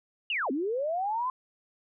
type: linear two-way sweep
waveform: sine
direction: down then up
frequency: 2951 to 246.9 to 1046 Hz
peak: -27 dBFS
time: 0.3-1.3 s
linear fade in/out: 2 ms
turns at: 0.51 s
effects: none